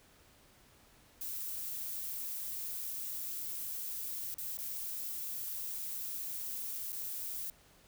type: noise with dropouts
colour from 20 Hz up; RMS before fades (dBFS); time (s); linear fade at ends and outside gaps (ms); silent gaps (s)
violet; -40; 1.21-7.5; 1; 4.342-4.383 / 4.572-4.587 / 6.921-6.928
effects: pink hiss -63 dBFS RMS until 7.87 s